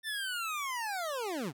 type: linear sweep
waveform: 25% pulse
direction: down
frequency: 1800 to 116.54 Hz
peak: -30 dBFS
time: 0.03-1.53 s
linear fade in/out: 50 ms
effects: none